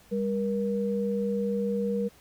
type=tone pair together; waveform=sine; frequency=200 / 475.3 Hz; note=G3 / A#4; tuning=+35 / +34 cents; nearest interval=octave + minor third; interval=1499 cents; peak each=-28 dBFS; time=0.11-2.09 s; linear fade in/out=20 ms; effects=pink hiss -57 dBFS RMS until 2.2 s